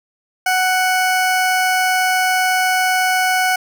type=tone; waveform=20% pulse; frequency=742 Hz; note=F#5; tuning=5 cents sharp; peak=-9 dBFS; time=0.46-3.56 s; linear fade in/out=5 ms; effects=none